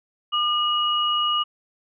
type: tone pair together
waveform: sine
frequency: 1208.1 / 2900 Hz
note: D6 / F#7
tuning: +49 / -35 cents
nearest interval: octave + minor third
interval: 1516 cents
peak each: -22 dBFS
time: 0.32-1.44 s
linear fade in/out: 20 ms
effects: none